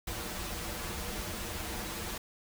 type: noise with comb filter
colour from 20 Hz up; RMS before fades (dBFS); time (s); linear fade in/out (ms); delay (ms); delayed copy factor
pink; -38; 0.07-2.18; 5; 7.4; -0.7
effects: none